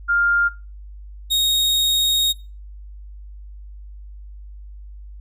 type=tone pair in turn; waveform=sine / 40% pulse; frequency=1402 / 3743 Hz; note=F6 / A#7; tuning=+6 / +6 cents; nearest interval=octave + perfect fourth; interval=1700 cents; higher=second; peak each=-15 dBFS; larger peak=neither; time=0.08-0.49 / 1.3-2.33 s; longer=second; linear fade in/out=20 ms; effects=noise-tail reverb RT60 0.3 s tail -19 dB re dry + added 50 Hz sine -35 dBFS peak until 5.2 s